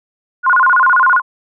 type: tone with vibrato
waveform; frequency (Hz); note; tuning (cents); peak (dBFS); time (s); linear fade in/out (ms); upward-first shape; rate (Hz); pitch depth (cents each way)
sine; 1233; D#6; -16; -7; 0.43-1.22; 50; square; 15; 280
effects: none